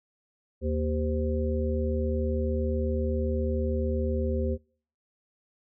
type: harmonic tone with a mistuned harmonic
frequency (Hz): 77.78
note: D#2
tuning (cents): 0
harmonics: 1 / 3 / 5 / 7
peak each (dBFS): -27 / -32 / -33 / -33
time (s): 0.61-4.58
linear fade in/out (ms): 50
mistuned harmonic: 7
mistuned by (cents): -92
effects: noise-tail reverb RT60 0.5 s tail -26 dB re dry